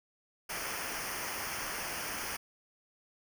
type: noise with comb filter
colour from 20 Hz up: pink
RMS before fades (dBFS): -38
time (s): 0.49-2.37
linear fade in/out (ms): 10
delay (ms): 0.26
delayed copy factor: -0.8
effects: none